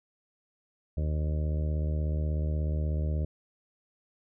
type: harmonic tone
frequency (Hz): 76.5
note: D#2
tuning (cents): -29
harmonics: 1 / 2 / 3 / 4 / 5 / 6 / 7 / 8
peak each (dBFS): -27 / -34 / -44 / -45 / -46 / -49 / -46 / -46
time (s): 0.97-3.25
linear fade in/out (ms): 5
effects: none